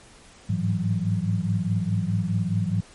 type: tone cluster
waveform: sine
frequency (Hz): 103.5 / 108.3 / 165.4 / 184.1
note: G#2 / A2 / E3 / F#3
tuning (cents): -5 / -27 / +6 / -8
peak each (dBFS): -27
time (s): 0.49-2.81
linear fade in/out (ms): 10
effects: pink hiss -50 dBFS RMS until 2.94 s + MP3 48 kbps